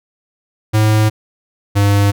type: tone pair in turn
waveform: square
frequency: 108 / 101.01 Hz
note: A2 / G#2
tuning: -32 / -48 cents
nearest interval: minor second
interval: 116 cents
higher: first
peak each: -10 dBFS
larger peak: neither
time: 0.73-1.1 / 1.75-2.12 s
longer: neither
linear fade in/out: 20 ms
effects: none